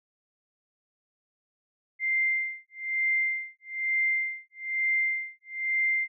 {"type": "tone with tremolo", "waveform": "sine", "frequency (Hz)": 2093, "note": "C7", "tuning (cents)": 0, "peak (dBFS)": -22, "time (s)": [1.99, 6.08], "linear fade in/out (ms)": 50, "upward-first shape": "sine", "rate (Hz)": 1.1, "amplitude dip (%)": 100, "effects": []}